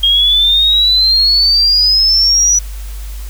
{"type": "exponential sweep", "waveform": "sine", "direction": "up", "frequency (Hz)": [3230, 5920], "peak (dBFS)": -7, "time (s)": [0.03, 2.59], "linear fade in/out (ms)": 5, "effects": ["added 50 Hz sine -22 dBFS peak until 3.29 s", "white hiss -37 dBFS RMS until 3.29 s"]}